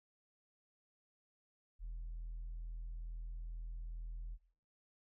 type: tone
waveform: sine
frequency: 41.14 Hz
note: E1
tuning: 3 cents flat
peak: -40 dBFS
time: 1.79-4.38 s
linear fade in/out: 50 ms
effects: noise-tail reverb RT60 0.6 s tail -22 dB re dry + tanh soft clip ceiling -40 dBFS